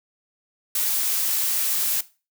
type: noise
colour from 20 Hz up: blue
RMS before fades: -23 dBFS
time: 0.75-2.01 s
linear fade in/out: 5 ms
effects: noise-tail reverb RT60 0.3 s tail -17 dB re dry